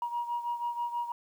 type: beating tone pair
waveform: sine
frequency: 951 / 957.2 Hz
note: A#5 / A#5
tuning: +34 / +46 cents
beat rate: 6.2 Hz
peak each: -31 / -36 dBFS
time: 0.02-1.12 s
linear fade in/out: 2 ms
effects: tanh soft clip ceiling -25 dBFS + 10-bit